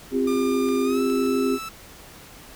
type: chord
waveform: sine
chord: C suspended fourth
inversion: none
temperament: equal with one note detuned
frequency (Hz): 261.6 / 349.2 / 401.6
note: C4 / F4 / G4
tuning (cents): 0 / 0 / +42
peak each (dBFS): -22 / -28 / -23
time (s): 0.11-1.59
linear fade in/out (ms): 50
type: tone with pitch glide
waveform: sawtooth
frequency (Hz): 1200 to 1316.2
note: D6 to E6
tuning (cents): +37 to -3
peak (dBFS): -28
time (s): 0.27-1.69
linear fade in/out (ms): 5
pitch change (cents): +160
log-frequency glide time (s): 0.83-1
type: clicks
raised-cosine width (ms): 0.2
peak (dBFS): -30 / -23 / -25 / -30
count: 4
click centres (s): 0.333 / 0.688 / 1.1 / 1.263
effects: pink hiss -45 dBFS RMS until 2.55 s